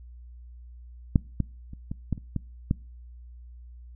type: clicks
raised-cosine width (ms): 5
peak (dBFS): -6 / -12 / -28 / -19 / -13 / -27 / -15 / -10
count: 8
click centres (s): 1.158 / 1.403 / 1.734 / 1.915 / 2.127 / 2.178 / 2.363 / 2.711
effects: noise-tail reverb RT60 0.4 s tail -25 dB re dry + added 60 Hz sine -43 dBFS peak until 3.95 s